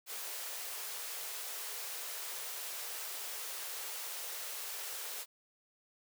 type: high-pass noise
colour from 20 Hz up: white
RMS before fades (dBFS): -42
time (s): 0.06-5.26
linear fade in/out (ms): 50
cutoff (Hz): 380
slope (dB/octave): 96
effects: none